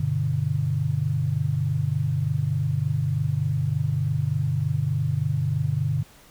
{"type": "chord", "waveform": "sine", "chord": "G major", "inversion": "none", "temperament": "equal", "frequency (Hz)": [98, 123.47, 146.83], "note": ["G2", "B2", "D3"], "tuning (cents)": [0, 0, 0], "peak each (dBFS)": [-28, -26, -24], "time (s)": [0, 6.03], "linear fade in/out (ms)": 5, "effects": ["pink hiss -52 dBFS RMS until 6.3 s"]}